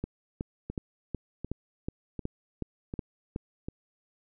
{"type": "two click trains", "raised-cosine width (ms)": 3, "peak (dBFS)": [-19, -22], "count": [10, 5], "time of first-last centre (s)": [[0.04, 3.361], [0.7, 3.685]], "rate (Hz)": [2.71, 1.34], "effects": []}